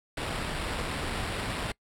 pink noise with sample-and-hold, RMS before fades -33 dBFS, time 0.17-1.72 s, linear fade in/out 5 ms, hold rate 6300 Hz, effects noise-tail reverb RT60 0.1 s tail -24 dB re dry + low-pass 11000 Hz 12 dB/octave

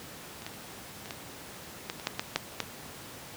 clicks, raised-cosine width 0.2 ms, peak -26 / -19 / -30 / -25 / -19 / -15 / -24 / -10 / -12 / -8 / -11 dBFS, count 11, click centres 0.421 / 0.465 / 0.538 / 1.058 / 1.108 / 1.899 / 1.998 / 2.071 / 2.195 / 2.36 / 2.603 s, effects pink hiss -45 dBFS RMS until 3.36 s + high-pass 100 Hz 12 dB/octave

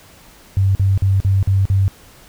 sine tone bursts, 97 Hz, G2, 18 cents flat, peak -11 dBFS, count 6, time 0.57-1.88 s, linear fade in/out 0 ms, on 180 ms, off 46 ms, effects pink hiss -45 dBFS RMS until 2.28 s

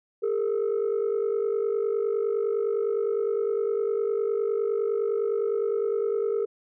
sine tone pair together, 406.8 / 456.6 Hz, G#4 / A#4, -36 / -36 cents, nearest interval major second, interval 200 cents, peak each -24 dBFS, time 0.22-6.46 s, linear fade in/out 20 ms, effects tanh soft clip ceiling -20 dBFS

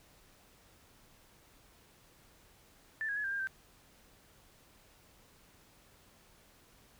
sine tone with pitch steps, 1765 / 1647 / 1697 / 1587 / 1605 / 1559 Hz, A6 / G#6 / G#6 / G6 / G6 / G6, +5 / -15 / +37 / +21 / +40 / -10 cents, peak -33 dBFS, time 3.01-3.472 s, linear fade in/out 0 ms, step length 77 ms, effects pink hiss -63 dBFS RMS until 6.99 s

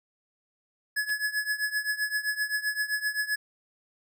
square tone with tremolo, 1700 Hz, G#6, 40 cents sharp, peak -24 dBFS, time 0.96-3.36 s, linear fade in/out 10 ms, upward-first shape triangle, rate 7.7 Hz, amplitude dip 90%
clicks, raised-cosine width 0.2 ms, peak -30 dBFS, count 2, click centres 1.093 / 1.102 s
effects none

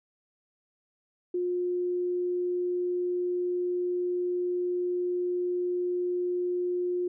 sine tone, 356.9 Hz, F4, 38 cents sharp, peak -26 dBFS, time 1.34-7.08 s, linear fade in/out 5 ms, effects none

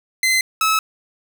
sawtooth tone pair in turn, 2058 / 1296.5 Hz, C7 / E6, -29 / -29 cents, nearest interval minor sixth, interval 800 cents, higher first, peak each -11 dBFS, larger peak neither, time 0.23-0.41 / 0.61-0.79 s, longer neither, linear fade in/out 2 ms, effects none

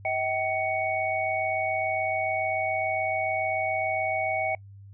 sine tone cluster, 639 / 766 / 2231 Hz, D#5 / G5 / C#7, +46 / -40 / +11 cents, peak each -29 dBFS, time 0.05-4.55 s, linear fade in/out 2 ms, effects noise-tail reverb RT60 0.1 s tail -25 dB re dry + added 99 Hz sine -44 dBFS peak until 4.93 s

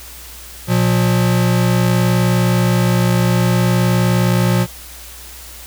square tone pair together, 119.27 / 178.7 Hz, A#2 / F3, +40 / +40 cents, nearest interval perfect fifth, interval 700 cents, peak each -15 / -16 dBFS, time 0.67-4.67 s, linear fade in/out 50 ms, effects added 60 Hz sine -38 dBFS peak until 5.66 s + white hiss -36 dBFS RMS until 5.66 s

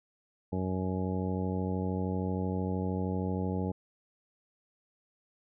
harmonic tone, 93 Hz, F#2, 9 cents sharp, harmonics 1 / 2 / 3 / 4 / 5 / 6 / 7 / 9, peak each -34 / -33 / -38 / -41 / -39 / -45 / -47 / -43 dBFS, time 0.52-3.72 s, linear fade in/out 10 ms, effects none

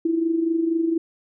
sine tone with amplitude modulation, 329.6 Hz, E4, in tune, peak -16 dBFS, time 0.05-0.98 s, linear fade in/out 5 ms, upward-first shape sine, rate 24.2 Hz, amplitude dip 60%, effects none

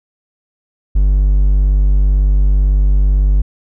triangle tone, 49 Hz, G1, in tune, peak -6 dBFS, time 0.95-3.42 s, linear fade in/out 10 ms, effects none

